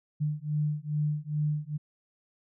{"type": "beating tone pair", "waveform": "sine", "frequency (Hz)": [148.9, 151.3], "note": ["D3", "D#3"], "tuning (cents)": [24, -48], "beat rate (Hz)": 2.4, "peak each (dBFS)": -30, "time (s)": [0.2, 1.78], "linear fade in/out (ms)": 20, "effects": []}